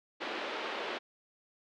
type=band-pass noise; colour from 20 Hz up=pink; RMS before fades=-38 dBFS; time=0.2-0.99 s; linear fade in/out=20 ms; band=330 to 3700 Hz; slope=24 dB/octave; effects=none